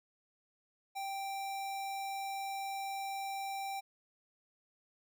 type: tone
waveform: square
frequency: 784 Hz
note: G5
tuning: in tune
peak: -38 dBFS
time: 0.95-3.81 s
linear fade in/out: 20 ms
effects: none